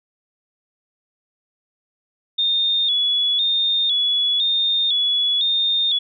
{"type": "tone with vibrato", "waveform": "sine", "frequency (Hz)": 3520, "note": "A7", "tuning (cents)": 0, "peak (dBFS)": -16, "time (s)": [2.38, 5.99], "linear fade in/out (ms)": 10, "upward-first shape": "square", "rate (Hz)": 0.99, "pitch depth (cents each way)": 62, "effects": []}